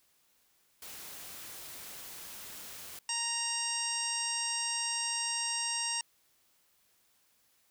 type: noise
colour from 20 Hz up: white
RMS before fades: -46 dBFS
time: 0.82-2.99 s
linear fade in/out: 2 ms
type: harmonic tone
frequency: 933 Hz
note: A#5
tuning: 1 cent sharp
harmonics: 1 / 2 / 3 / 4 / 5 / 6 / 7 / 8 / 9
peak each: -41 / -44 / -39 / -48 / -44 / -36 / -47 / -47 / -36 dBFS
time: 3.09-6.01 s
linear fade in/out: 2 ms
effects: white hiss -70 dBFS RMS until 7.7 s